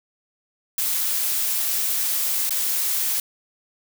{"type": "noise with dropouts", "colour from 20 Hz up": "blue", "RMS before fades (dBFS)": -23, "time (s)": [0.78, 3.2], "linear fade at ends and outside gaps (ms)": 2, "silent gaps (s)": [2.494, 2.506], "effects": []}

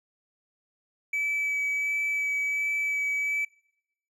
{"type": "tone with vibrato", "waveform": "triangle", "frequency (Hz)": 2294, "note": "D7", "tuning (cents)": -41, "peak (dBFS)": -23, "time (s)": [1.13, 3.45], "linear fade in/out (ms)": 5, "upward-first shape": "sine", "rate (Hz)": 1.4, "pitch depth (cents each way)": 10, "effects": ["noise-tail reverb RT60 0.8 s tail -26 dB re dry", "tanh soft clip ceiling -19 dBFS"]}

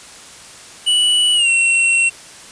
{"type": "tone with pitch glide", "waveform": "square", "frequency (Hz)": [2951, 2722], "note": ["F#7", "F7"], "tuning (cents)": [-5, -45], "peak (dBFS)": -12, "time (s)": [0.86, 2.1], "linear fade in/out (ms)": 20, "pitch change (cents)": -140, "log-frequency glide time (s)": [1.34, 1.49], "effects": ["white hiss -38 dBFS RMS until 2.51 s", "resampled to 22050 Hz"]}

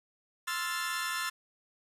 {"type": "chord", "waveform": "sawtooth", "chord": "F major seventh", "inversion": "second", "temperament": "equal with one note detuned", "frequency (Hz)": [1046.5, 1318.5, 1396.9, 1754.9], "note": ["C6", "E6", "F6", "A6"], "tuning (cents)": [0, 0, 0, -5], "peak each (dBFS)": [-35, -35, -35, -32], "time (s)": [0.47, 1.3], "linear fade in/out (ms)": 10, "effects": ["resampled to 32000 Hz", "9-bit"]}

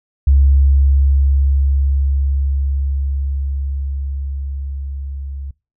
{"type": "tone with level ramp", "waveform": "sine", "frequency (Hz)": 68.9, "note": "C#2", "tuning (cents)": -10, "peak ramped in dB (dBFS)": [-6, -24], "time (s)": [0.27, 5.51], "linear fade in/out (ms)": 5, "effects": ["noise-tail reverb RT60 0.3 s tail -25 dB re dry", "tanh soft clip ceiling -2 dBFS"]}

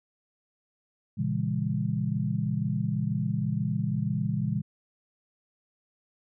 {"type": "chord", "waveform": "sine", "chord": "A# half-diminished seventh", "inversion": "none", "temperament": "equal with one note detuned", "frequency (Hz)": [116.54, 138.59, 164.81, 202.6], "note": ["A#2", "C#3", "E3", "G#3"], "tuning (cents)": [0, 0, 0, -43], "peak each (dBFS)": -31, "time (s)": [1.17, 4.62], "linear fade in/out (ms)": 20, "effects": []}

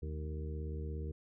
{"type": "harmonic tone with a mistuned harmonic", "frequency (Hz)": 77.1, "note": "D#2", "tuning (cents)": -15, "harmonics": [1, 2, 3, 4, 5, 6], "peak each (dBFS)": [-38, -46, -52, -52, -50, -50], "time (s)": [0.02, 1.12], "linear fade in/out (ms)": 10, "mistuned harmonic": 3, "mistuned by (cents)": -89, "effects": []}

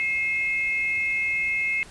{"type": "tone pair together", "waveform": "sine", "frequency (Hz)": [2141, 2599], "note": ["C7", "E7"], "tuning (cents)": [39, -25], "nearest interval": "minor third", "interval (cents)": 336, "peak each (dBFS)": [-23, -29], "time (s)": [0, 1.83], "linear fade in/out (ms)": 0, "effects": ["pink hiss -47 dBFS RMS until 1.9 s", "resampled to 24000 Hz"]}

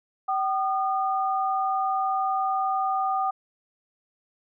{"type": "tone pair together", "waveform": "sine", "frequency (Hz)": [768, 1219.1], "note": ["G5", "D#6"], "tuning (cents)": [-36, -36], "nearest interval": "minor sixth", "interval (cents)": 800, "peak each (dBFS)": [-24, -27], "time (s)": [0.28, 3.31], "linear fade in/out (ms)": 10, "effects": []}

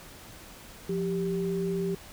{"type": "tone pair together", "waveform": "sine", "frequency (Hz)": [174.76, 392], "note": ["F3", "G4"], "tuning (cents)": [1, 0], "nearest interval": "octave + major second", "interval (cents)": 1399, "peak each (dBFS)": [-30, -29], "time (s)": [0.89, 1.95], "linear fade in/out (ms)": 5, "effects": ["pink hiss -48 dBFS RMS until 2.12 s"]}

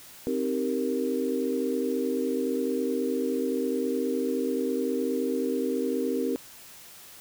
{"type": "chord", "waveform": "sine", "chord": "C minor seventh", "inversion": "none", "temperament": "equal", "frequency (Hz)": [261.6, 311.1, 392, 466.2], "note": ["C4", "Eb4", "G4", "Bb4"], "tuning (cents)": [0, 0, 0, 0], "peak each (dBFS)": [-29, -33, -31, -30], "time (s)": [0.27, 6.36], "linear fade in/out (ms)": 0, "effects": ["white hiss -48 dBFS RMS until 7.2 s"]}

